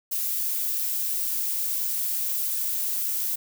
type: noise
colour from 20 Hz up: violet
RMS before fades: -27 dBFS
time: 0.11-3.36 s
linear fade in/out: 10 ms
effects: none